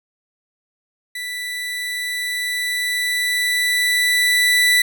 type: tone with level ramp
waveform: 30% pulse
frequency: 1975.5 Hz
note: B6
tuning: in tune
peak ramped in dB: -23 to -9 dBFS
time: 1.15-4.82 s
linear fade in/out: 5 ms
effects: none